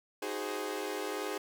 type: chord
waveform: sawtooth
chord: Ab dominant seventh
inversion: second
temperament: equal with one note detuned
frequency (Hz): 311.1 / 374.3 / 415.3 / 523.3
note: Eb4 / Gb4 / Ab4 / C5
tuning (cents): 0 / +20 / 0 / 0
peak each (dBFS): -38 / -37 / -34 / -38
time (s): 0.22-1.38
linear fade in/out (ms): 5
effects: none